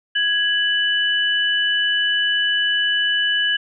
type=tone pair together; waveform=sine; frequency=1661.2 / 2977 Hz; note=G#6 / F#7; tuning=0 / +10 cents; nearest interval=minor seventh; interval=1010 cents; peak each=-19 dBFS; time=0.15-3.57 s; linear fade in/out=10 ms; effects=none